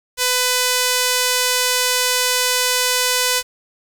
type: tone with band-pass filter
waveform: sawtooth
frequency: 500 Hz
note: B4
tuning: 21 cents sharp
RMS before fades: -18 dBFS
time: 0.17-3.43 s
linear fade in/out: 50 ms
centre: 7700 Hz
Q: 0.51
effects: 7-bit